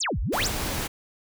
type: exponential two-way sweep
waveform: sine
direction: down then up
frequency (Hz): 9130 to 40.24 to 9130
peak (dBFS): -24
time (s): 0-0.48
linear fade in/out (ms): 10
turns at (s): 0.2
type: noise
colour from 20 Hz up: pink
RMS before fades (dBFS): -29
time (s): 0.32-0.88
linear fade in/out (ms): 20
effects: none